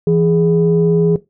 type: tone pair together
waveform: sine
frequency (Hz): 166.73 / 415.3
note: E3 / G#4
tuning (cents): +20 / 0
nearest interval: octave + major third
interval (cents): 1580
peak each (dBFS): -12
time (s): 0.07-1.16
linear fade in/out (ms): 2
effects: noise-tail reverb RT60 0.2 s tail -17 dB re dry + tanh soft clip ceiling -3 dBFS